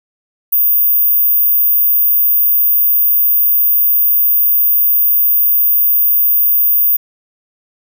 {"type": "tone", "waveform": "sine", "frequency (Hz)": 14917, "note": "A#9", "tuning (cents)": 0, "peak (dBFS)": -8, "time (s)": [0.52, 6.97], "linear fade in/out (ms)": 10, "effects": []}